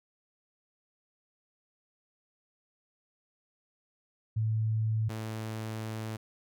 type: tone pair in turn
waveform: sine / sawtooth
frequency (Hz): 110 / 110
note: A2 / A2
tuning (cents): 0 / 0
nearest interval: unison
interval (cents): 0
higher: neither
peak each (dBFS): -26 / -31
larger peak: first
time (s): 4.36-5.09 / 5.09-6.17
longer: second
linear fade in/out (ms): 10
effects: none